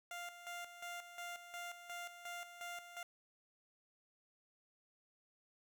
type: tone with tremolo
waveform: 15% pulse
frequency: 698.5 Hz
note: F5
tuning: in tune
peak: -38 dBFS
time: 0.11-3.03 s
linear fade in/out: 2 ms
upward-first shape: square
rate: 2.8 Hz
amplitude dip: 65%
effects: none